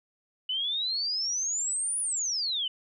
sine exponential two-way sweep, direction up then down, 2960 to 9956 to 2960 Hz, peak -27 dBFS, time 0.49-2.68 s, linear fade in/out 5 ms, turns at 2 s, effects none

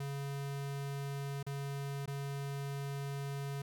square tone with dropouts, 139.8 Hz, C#3, 15 cents sharp, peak -38 dBFS, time 0-3.62 s, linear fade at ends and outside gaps 5 ms, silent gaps 1.429-1.465 / 2.059-2.076 s, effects none

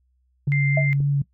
sine tone with vibrato, 141.3 Hz, C#3, 34 cents sharp, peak -17 dBFS, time 0.47-1.22 s, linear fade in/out 5 ms, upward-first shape sine, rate 3.7 Hz, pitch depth 14 cents each way
clicks, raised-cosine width 3 ms, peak -22 / -23 dBFS, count 2, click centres 0.475 / 1.004 s
sine tone, 2093 Hz, C7, in tune, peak -24 dBFS, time 0.52-0.93 s, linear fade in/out 0 ms
sine tone with exponential decay, 643 Hz, E5, 43 cents flat, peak -17 dBFS, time 0.77-0.89 s, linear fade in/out 5 ms, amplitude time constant 24 ms
effects noise-tail reverb RT60 0.1 s tail -19 dB re dry + added 63 Hz sine -62 dBFS peak until 1.33 s

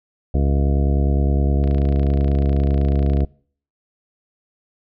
harmonic tone, 69.8 Hz, C#2, 13 cents sharp, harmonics 1 / 2 / 3 / 4 / 5 / 6 / 7 / 9 / 10, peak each -16 / -22 / -26 / -28 / -30 / -32 / -33 / -35 / -36 dBFS, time 0.34-3.25 s, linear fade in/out 5 ms
click train, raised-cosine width 0.3 ms, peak -23 dBFS, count 45, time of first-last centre 1.64-3.206 s, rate 28.1 Hz
effects noise-tail reverb RT60 0.5 s tail -24 dB re dry

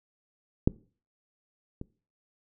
clicks, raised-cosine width 3 ms, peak -7 / -24 dBFS, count 2, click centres 0.675 / 1.814 s, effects noise-tail reverb RT60 0.4 s tail -22 dB re dry

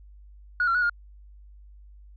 sine tone with pitch steps, 1454 / 1367 / 1464 / 1416 Hz, F#6 / F6 / F#6 / F6, -31 / -37 / -19 / +23 cents, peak -19 dBFS, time 0.6-0.896 s, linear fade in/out 2 ms, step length 74 ms, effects tanh soft clip ceiling -17 dBFS + added 50 Hz sine -46 dBFS peak until 2.16 s

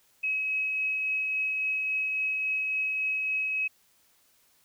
sine tone with tremolo, 2556 Hz, D#7, 46 cents sharp, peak -25 dBFS, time 0.23-3.68 s, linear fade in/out 10 ms, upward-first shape triangle, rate 3.6 Hz, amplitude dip 25%, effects white hiss -65 dBFS RMS until 4.64 s

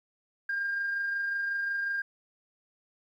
sine tone with amplitude modulation, 1605 Hz, G6, 40 cents sharp, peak -26 dBFS, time 0.49-2.02 s, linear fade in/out 5 ms, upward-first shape sine, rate 25.5 Hz, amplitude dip 30%, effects tanh soft clip ceiling -24 dBFS + 11-bit

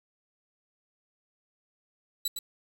20% pulse tone with echo, 3951 Hz, B7, in tune, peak -21 dBFS, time 2.25-2.28 s, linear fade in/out 5 ms, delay 110 ms, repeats 1, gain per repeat -6 dB, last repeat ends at 2.39 s, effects 8-bit

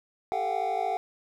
triangle tone cluster, 395.3 / 444.1 / 697 / 750 / 807 Hz, G4 / A4 / F5 / F#5 / G#5, +15 / +16 / -4 / +23 / -50 cents, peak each -35 / -34 / -30 / -27 / -34 dBFS, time 0.32-0.97 s, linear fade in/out 0 ms, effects none

